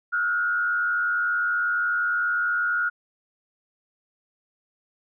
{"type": "tone with frequency modulation", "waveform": "sine", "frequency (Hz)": 1429, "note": "F6", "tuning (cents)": 39, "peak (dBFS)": -21, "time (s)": [0.12, 2.9], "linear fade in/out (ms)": 20, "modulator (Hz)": 91.6, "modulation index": 0.72, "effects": []}